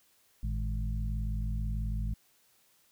harmonic tone with a mistuned harmonic, 52.3 Hz, G#1, 13 cents sharp, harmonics 1 / 2 / 3 / 4, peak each -31 / -37 / -42 / -43 dBFS, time 0.43-2.14 s, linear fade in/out 5 ms, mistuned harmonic 2, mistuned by +97 cents, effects white hiss -67 dBFS RMS until 2.91 s

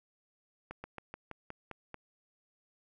slowing click train, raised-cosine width 0.5 ms, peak -27 dBFS, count 8, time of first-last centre 0.71-1.943 s, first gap 130 ms, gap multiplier 1.1, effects none

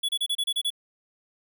square tone bursts, 3398 Hz, G#7, 39 cents sharp, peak -24 dBFS, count 8, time 0.03-0.704 s, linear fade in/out 10 ms, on 58 ms, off 30 ms, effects none

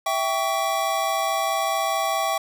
square chord, C# diminished, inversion first, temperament equal with one note detuned, 659.3 / 784 / 1130.1 Hz, E5 / G5 / C#6, 0 / 0 / +33 cents, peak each -27 / -26 / -27 dBFS, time 0.06-2.38 s, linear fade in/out 5 ms, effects none

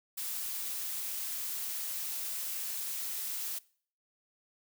blue noise, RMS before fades -37 dBFS, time 0.17-3.59 s, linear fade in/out 10 ms, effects noise-tail reverb RT60 0.5 s tail -22 dB re dry

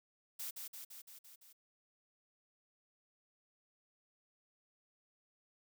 blue noise with echo, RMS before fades -43 dBFS, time 0.39-0.51 s, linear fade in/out 10 ms, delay 170 ms, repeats 6, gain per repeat -3 dB, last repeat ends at 1.53 s, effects none

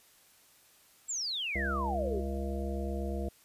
sine exponential sweep, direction down, 7830 to 351.9 Hz, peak -32 dBFS, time 1.08-2.21 s, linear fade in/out 20 ms
harmonic tone, 68.1 Hz, C#2, 30 cents flat, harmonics 1 / 3 / 5 / 7 / 9 / 10, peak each -34 / -39 / -41 / -42 / -44 / -44 dBFS, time 1.55-3.29 s, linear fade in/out 5 ms
effects white hiss -62 dBFS RMS until 3.44 s + resampled to 32000 Hz

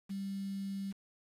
sine tone with quantisation, 196 Hz, G3, in tune, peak -36 dBFS, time 0.09-0.93 s, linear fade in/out 20 ms, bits 9, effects resampled to 32000 Hz

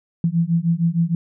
sine beating tone pair, 164.81 / 171.31 Hz, E3 / F3, 0 / -33 cents, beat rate 6.5 Hz, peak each -19 dBFS, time 0.24-1.15 s, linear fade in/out 2 ms, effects none

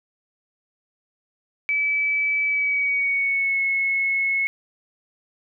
sine tone with pitch glide, 2300 to 2187 Hz, D7 to C#7, -37 to -24 cents, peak -19 dBFS, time 1.69-4.47 s, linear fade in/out 0 ms, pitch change -87 cents, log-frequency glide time 2.45-3.61 s, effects none

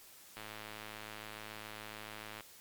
click train, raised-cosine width 0.3 ms, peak -29 dBFS, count 219, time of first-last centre 0.37-2.407 s, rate 107 Hz, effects white hiss -57 dBFS RMS until 2.6 s + MP3 96 kbps

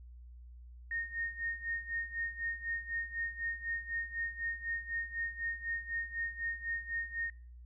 sine tone with tremolo, 1846 Hz, A#6, 17 cents flat, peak -32 dBFS, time 0.91-7.3 s, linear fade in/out 2 ms, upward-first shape sine, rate 4 Hz, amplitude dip 80%, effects noise-tail reverb RT60 0.5 s tail -25 dB re dry + added 60 Hz sine -49 dBFS peak until 7.65 s

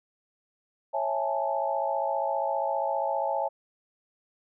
sine chord, A major seventh, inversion first, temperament just, 550 / 660 / 825 / 880 Hz, C#5 / E5 / G#5 / A5, -14 / +2 / -12 / 0 cents, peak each -31 dBFS, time 0.93-3.49 s, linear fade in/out 20 ms, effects none

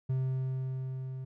triangle tone with level ramp, 130.81 Hz, C3, in tune, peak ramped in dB -25 to -35 dBFS, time 0.09-1.25 s, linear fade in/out 10 ms, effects none

